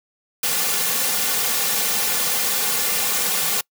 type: noise with comb filter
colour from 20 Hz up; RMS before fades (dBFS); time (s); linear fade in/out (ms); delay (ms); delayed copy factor
white; -21; 0.43-3.61; 5; 3.1; -0.85
effects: noise-tail reverb RT60 0.1 s tail -26 dB re dry + high-pass 200 Hz 12 dB/octave